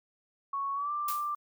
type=tone with pitch glide; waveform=sine; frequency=1108.7 to 1181.4 Hz; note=C#6 to D6; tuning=0 to +10 cents; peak=-30 dBFS; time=0.53-1.35 s; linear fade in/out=5 ms; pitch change=+110 cents; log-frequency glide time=0.74-0.91 s
type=noise with exponential decay; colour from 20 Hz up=blue; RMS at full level=-33 dBFS; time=1.08-1.36 s; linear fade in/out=5 ms; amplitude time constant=59 ms
effects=none